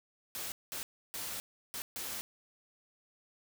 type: noise bursts at uneven times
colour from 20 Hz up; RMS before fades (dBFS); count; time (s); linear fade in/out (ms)
white; -40; 5; 0.35-0.52 / 0.72-0.83 / 1.14-1.4 / 1.74-1.82 / 1.96-2.21; 0
effects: none